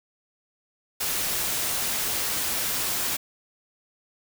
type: noise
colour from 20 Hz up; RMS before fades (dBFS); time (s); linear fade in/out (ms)
white; -27; 1-3.17; 10
effects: none